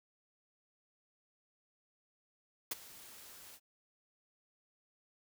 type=noise with ADSR envelope; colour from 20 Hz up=white; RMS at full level=-34 dBFS; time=2.71-3.6 s; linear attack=7 ms; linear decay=21 ms; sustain=-20 dB; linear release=56 ms; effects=none